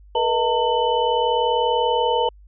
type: tone cluster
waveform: sine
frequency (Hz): 445.2 / 485.4 / 632 / 900 / 2994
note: A4 / B4 / D#5 / A5 / F#7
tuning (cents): +20 / -30 / +27 / +39 / +20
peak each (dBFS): -27 / -21 / -29 / -20 / -28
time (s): 0.15-2.29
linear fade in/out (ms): 5
effects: added 50 Hz sine -44 dBFS peak until 2.47 s